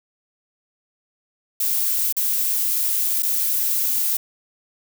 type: noise with dropouts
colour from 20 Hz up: violet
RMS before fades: -21 dBFS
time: 1.6-4.17 s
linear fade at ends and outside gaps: 5 ms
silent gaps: 2.126-2.166 / 3.224-3.23 s
effects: none